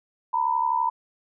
sine tone pair together, 915.9 / 987.8 Hz, A#5 / B5, -31 / 0 cents, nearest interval minor second, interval 131 cents, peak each -24 / -23 dBFS, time 0.33-0.9 s, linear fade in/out 10 ms, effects none

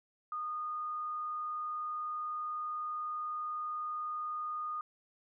sine tone, 1228 Hz, D#6, 23 cents flat, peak -35 dBFS, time 0.32-4.81 s, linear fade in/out 2 ms, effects none

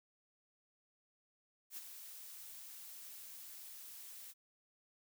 blue noise with ADSR envelope, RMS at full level -45 dBFS, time 1.7-4.34 s, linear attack 73 ms, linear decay 29 ms, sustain -7 dB, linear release 41 ms, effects none

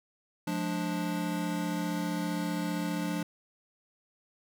square chord, D diminished, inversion first, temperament just, 176.2 / 211.4 / 293.7 Hz, F3 / Ab3 / D4, +16 / +31 / 0 cents, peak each -34 / -38 / -35 dBFS, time 0.47-3.23 s, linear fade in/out 5 ms, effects none

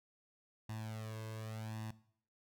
sawtooth tone with flanger, 110 Hz, A2, in tune, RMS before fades -44 dBFS, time 0.69-1.91 s, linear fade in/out 5 ms, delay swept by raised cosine 1.1 to 1.91 ms, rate 0.88 Hz, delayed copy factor +0.8, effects noise-tail reverb RT60 0.6 s tail -18 dB re dry

